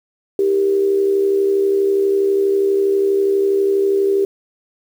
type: tone with amplitude modulation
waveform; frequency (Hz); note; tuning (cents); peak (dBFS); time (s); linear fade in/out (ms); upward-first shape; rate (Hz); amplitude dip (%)
sine; 394.3; G4; +10; -10; 0.39-4.25; 2; sine; 72.3; 55
effects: 7-bit